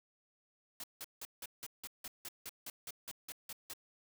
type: noise bursts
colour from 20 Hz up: white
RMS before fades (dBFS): -45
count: 15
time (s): 0.8-3.735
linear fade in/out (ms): 2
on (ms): 37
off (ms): 170
effects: none